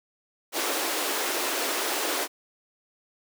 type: high-pass noise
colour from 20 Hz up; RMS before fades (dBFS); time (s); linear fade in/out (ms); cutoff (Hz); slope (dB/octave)
pink; -28; 0.52-2.28; 50; 290; 48
effects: none